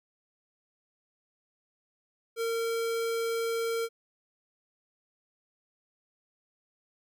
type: tone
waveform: square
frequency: 458.5 Hz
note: A#4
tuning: 29 cents flat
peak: -29 dBFS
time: 2.36-3.89 s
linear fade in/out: 50 ms
effects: none